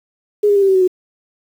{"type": "tone with pitch steps", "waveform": "sine", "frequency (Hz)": [415.3, 406.8, 398.4, 390.2, 382.2, 374.3, 366.6], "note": ["G#4", "G#4", "G4", "G4", "G4", "F#4", "F#4"], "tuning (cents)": [0, -36, 28, -8, -44, 20, -16], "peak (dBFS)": -9, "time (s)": [0.43, 0.878], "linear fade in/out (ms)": 10, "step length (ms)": 64, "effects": ["7-bit"]}